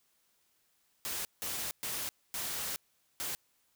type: noise bursts at uneven times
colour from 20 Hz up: white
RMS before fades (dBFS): -37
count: 5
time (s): 1.05-1.25 / 1.42-1.71 / 1.83-2.09 / 2.34-2.76 / 3.2-3.35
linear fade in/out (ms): 0
effects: white hiss -73 dBFS RMS until 3.75 s